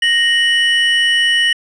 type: tone pair together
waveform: triangle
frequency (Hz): 1864.7 / 2960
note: A#6 / F#7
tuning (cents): 0 / 0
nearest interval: minor sixth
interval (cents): 800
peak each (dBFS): -12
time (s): 0.02-1.53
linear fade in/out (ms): 5
effects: resampled to 24000 Hz